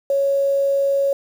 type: tone with quantisation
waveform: sine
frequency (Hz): 554.4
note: C#5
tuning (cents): 0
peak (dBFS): -15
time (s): 0.1-1.13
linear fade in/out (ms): 2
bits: 7
effects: none